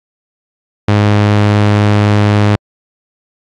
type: tone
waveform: sawtooth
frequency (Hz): 103.83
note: G#2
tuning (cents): 0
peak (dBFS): -3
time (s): 0.88-2.56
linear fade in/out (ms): 5
effects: low-pass 4000 Hz 12 dB/octave + AAC 64 kbps